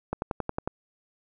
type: click train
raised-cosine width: 1 ms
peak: -14 dBFS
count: 7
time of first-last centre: 0.13-0.675 s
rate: 11 Hz
effects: none